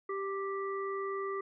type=harmonic tone; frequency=392 Hz; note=G4; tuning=in tune; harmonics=1 / 3 / 5; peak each=-35 / -38 / -46 dBFS; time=0.09-1.41 s; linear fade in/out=5 ms; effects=none